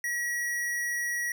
square tone, 1917 Hz, A#6, 48 cents sharp, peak -29 dBFS, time 0.04-1.32 s, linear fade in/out 2 ms, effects none

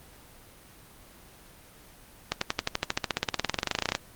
accelerating click train, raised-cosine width 0.2 ms, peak -7 dBFS, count 30, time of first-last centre 2.32-3.951 s, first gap 94 ms, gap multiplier 0.96, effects pink hiss -52 dBFS RMS until 4.15 s + Opus 24 kbps

